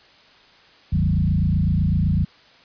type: tone with frequency modulation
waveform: sine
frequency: 122.3 Hz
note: B2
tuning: 16 cents flat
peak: -16 dBFS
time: 0.92-2.25 s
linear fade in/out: 10 ms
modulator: 27.9 Hz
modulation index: 2.5
effects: white hiss -51 dBFS RMS until 2.64 s + resampled to 11025 Hz